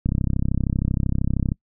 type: click train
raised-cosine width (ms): 5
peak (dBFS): -9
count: 49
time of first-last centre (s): 0.06-1.519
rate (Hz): 32.9
effects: noise-tail reverb RT60 0.1 s tail -26 dB re dry